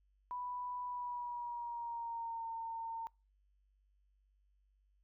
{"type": "tone with pitch glide", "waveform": "sine", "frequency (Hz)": [987.8, 911.1], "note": ["B5", "A#5"], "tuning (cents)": [0, -40], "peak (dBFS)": -39, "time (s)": [0.31, 3.07], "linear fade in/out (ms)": 0, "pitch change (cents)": -140, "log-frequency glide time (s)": [0.85, 2.47], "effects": ["noise-tail reverb RT60 0.3 s tail -26 dB re dry", "added 49 Hz sine -70 dBFS peak until 5.03 s"]}